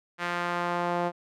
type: tone with band-pass filter sweep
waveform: sawtooth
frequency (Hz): 174.61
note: F3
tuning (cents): 0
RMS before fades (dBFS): -29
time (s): 0.18-1.12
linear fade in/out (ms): 50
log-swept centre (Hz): 1700 to 700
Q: 1.3
effects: none